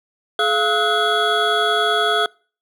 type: tone cluster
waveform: triangle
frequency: 424.6 / 691 / 1284 / 1473 / 3356 Hz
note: G#4 / F5 / E6 / F#6 / G#7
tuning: +38 / -19 / -46 / -8 / +17 cents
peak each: -20 dBFS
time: 0.39-2.26 s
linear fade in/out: 2 ms
effects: noise-tail reverb RT60 0.4 s tail -25 dB re dry